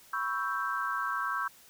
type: chord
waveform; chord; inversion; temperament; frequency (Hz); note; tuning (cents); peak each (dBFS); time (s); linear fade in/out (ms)
sine; C# half-diminished seventh; third; equal; 987.8 / 1108.7 / 1318.5 / 1568; B5 / C#6 / E6 / G6; 0 / 0 / 0 / 0; -39 / -34 / -35 / -34; 0.13-1.48; 5
effects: white hiss -57 dBFS RMS until 1.69 s